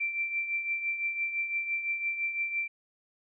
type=tone with tremolo; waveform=sine; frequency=2349 Hz; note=D7; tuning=in tune; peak=-26 dBFS; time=0-2.68 s; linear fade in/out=10 ms; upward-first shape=triangle; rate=5.9 Hz; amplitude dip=65%; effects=none